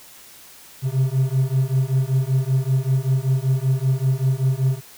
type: beating tone pair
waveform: triangle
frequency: 129.5 / 134.7 Hz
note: C3 / C#3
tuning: -17 / -49 cents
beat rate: 5.2 Hz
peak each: -18 dBFS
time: 0.82-4.81 s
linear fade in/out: 50 ms
effects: white hiss -45 dBFS RMS until 4.97 s